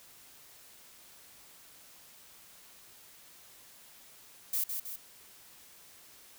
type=noise with echo; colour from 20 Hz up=violet; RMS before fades=-31 dBFS; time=4.53-4.64 s; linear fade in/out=5 ms; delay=160 ms; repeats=2; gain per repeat=-5 dB; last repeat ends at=4.96 s; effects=white hiss -56 dBFS RMS until 6.38 s